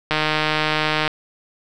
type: click train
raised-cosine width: 0.3 ms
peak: -3 dBFS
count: 150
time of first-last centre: 0.11-1.078 s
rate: 154 Hz
effects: none